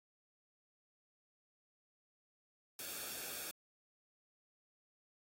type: noise with comb filter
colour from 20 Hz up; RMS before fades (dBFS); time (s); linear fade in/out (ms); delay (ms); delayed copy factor
white; -45; 2.79-3.51; 2; 1; -0.6
effects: AAC 48 kbps